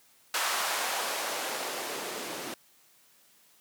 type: noise with band-pass filter sweep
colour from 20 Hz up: blue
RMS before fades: -33 dBFS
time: 0.34-2.54 s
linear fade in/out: 2 ms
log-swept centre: 1000 to 290 Hz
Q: 1.2
effects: white hiss -62 dBFS RMS until 3.6 s + high-pass 100 Hz 12 dB/octave